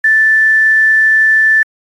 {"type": "tone with quantisation", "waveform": "sine", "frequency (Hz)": 1760, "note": "A6", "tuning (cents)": 0, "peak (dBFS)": -6, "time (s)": [0.04, 1.63], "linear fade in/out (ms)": 5, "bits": 6, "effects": ["AAC 32 kbps"]}